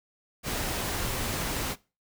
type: noise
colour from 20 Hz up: pink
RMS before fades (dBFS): -31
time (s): 0.43-1.76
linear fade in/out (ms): 50
effects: noise-tail reverb RT60 0.3 s tail -21 dB re dry